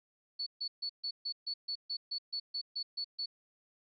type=tone bursts; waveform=sine; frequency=4435 Hz; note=C#8; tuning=in tune; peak=-34 dBFS; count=14; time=0.39-3.26 s; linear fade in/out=10 ms; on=75 ms; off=140 ms; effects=none